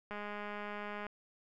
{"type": "click train", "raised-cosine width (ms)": 0.5, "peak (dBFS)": -28, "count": 199, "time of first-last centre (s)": [0.11, 1.067], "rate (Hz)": 207, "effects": []}